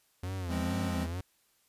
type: tone with vibrato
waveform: 45% pulse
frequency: 88 Hz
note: F2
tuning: 14 cents sharp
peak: -34 dBFS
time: 0.23-1.21 s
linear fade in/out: 5 ms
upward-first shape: sine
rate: 2.2 Hz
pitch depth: 140 cents each way
type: chord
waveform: square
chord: F minor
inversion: none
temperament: equal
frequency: 174.61 / 207.7 / 261.6 Hz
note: F3 / Ab3 / C4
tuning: 0 / 0 / 0 cents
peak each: -37 / -37 / -37 dBFS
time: 0.48-1.08 s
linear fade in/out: 50 ms
effects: white hiss -70 dBFS RMS until 1.68 s + resampled to 32000 Hz